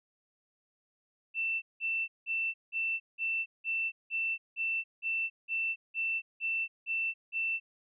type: tone bursts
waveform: sine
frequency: 2676 Hz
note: E7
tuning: 25 cents sharp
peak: -29 dBFS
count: 14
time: 1.34-7.6 s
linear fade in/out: 50 ms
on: 280 ms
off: 180 ms
effects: none